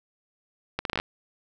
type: accelerating click train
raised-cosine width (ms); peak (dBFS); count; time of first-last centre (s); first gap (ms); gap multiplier
0.3; -11; 8; 0.79-0.999; 62; 0.74
effects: none